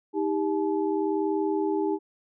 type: tone cluster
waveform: sine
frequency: 316 / 396.9 / 860 Hz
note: D#4 / G4 / A5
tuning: +27 / +22 / -40 cents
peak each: -27 / -26 / -33 dBFS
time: 0.13-1.99 s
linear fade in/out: 50 ms
effects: none